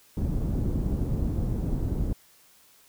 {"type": "low-pass noise", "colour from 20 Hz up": "pink", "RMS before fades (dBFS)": -27, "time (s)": [0.17, 2.13], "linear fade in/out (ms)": 2, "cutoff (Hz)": 260, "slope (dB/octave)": 12, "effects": ["white hiss -58 dBFS RMS until 2.88 s"]}